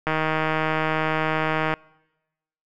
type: click train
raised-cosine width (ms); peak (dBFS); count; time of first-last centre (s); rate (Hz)
0.5; -8; 263; 0.07-1.739; 157
effects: noise-tail reverb RT60 1.0 s tail -26 dB re dry